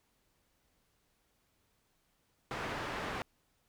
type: low-pass noise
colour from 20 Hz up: white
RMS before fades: -39 dBFS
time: 2.51-3.22 s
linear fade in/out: 0 ms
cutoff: 1600 Hz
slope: 12 dB/octave
effects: pink hiss -75 dBFS RMS until 3.68 s